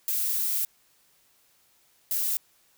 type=noise bursts at uneven times; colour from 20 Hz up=violet; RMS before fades=-27 dBFS; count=2; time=0.08-0.65 / 2.11-2.37 s; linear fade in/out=0 ms; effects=white hiss -64 dBFS RMS until 2.77 s